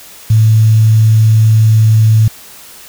sine tone with quantisation, 110 Hz, A2, in tune, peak -4 dBFS, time 0.3-2.28 s, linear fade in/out 5 ms, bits 5, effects white hiss -35 dBFS RMS until 2.88 s

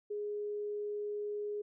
sine tone, 415.3 Hz, G#4, in tune, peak -35 dBFS, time 0.1-1.62 s, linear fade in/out 10 ms, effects none

